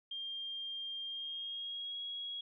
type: tone with pitch glide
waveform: sine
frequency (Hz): 3200 to 3313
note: G7 to G#7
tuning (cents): +35 to -5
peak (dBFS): -39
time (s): 0.11-2.41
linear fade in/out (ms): 5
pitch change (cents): +60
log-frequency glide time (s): 1.05-1.99
effects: none